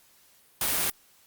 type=noise; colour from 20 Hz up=white; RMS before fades=-26 dBFS; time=0.61-0.9 s; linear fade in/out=2 ms; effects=white hiss -60 dBFS RMS until 1.26 s + Opus 48 kbps